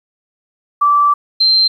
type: tone pair in turn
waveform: sine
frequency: 1163 / 4135 Hz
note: D6 / C8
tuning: -17 / -21 cents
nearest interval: octave + minor seventh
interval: 2196 cents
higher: second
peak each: -8 dBFS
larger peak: neither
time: 0.81-1.14 / 1.4-1.68 s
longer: first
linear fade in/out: 10 ms
effects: 8-bit